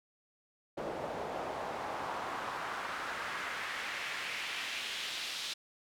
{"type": "noise with band-pass filter sweep", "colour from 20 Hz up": "pink", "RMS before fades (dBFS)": -39, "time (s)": [0.77, 5.54], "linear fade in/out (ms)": 10, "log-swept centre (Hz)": [540, 3800], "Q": 1.6, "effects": []}